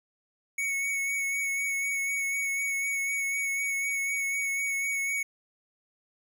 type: tone with vibrato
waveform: square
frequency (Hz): 2222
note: C#7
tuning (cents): +4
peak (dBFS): -28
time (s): 0.58-5.23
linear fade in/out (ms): 5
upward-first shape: sine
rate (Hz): 4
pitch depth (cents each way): 21
effects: 10-bit